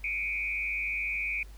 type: tone with frequency modulation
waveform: sine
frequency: 2349 Hz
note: D7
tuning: in tune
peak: -29 dBFS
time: 0.04-1.43 s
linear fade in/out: 2 ms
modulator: 93.9 Hz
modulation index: 1.6
effects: added 50 Hz sine -44 dBFS peak until 1.57 s + pink hiss -58 dBFS RMS until 1.57 s